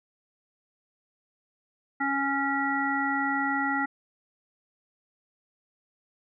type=harmonic tone; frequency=276.8 Hz; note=C#4; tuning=2 cents flat; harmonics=1 / 3 / 5 / 7; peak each=-30 / -30 / -30 / -30 dBFS; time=2-3.86 s; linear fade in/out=10 ms; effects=none